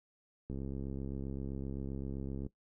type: click train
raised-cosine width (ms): 3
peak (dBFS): -28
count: 134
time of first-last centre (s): 0.5-2.465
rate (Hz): 67.7
effects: noise-tail reverb RT60 0.1 s tail -17 dB re dry